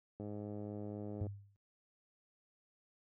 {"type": "click train", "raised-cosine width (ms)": 2, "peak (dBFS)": -32, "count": 112, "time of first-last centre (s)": [0.2, 1.267], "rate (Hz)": 104}
{"type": "tone with exponential decay", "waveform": "sine", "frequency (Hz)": 100.5, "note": "G2", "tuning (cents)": 44, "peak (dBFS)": -31, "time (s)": [1.21, 1.56], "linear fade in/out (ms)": 0, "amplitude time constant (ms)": 76}
{"effects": ["high-pass 60 Hz 12 dB/octave"]}